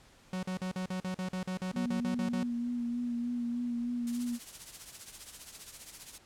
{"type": "tone bursts", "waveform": "45% pulse", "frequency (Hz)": 185, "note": "F#3", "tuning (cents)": 0, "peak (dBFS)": -33, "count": 15, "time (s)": [0.33, 2.431], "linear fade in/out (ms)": 2, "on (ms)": 99, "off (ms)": 44}
{"type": "tone with vibrato", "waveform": "sine", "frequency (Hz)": 240, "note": "B3", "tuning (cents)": -49, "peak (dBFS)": -31, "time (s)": [1.73, 4.39], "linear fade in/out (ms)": 50, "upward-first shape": "sine", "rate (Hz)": 3.3, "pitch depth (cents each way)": 24}
{"type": "noise with tremolo", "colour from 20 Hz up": "blue", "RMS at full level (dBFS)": -40, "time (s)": [4.07, 6.18], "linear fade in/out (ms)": 0, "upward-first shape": "triangle", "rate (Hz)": 15, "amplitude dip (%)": 75}
{"effects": ["pink hiss -60 dBFS RMS until 6.25 s", "low-pass 9000 Hz 12 dB/octave"]}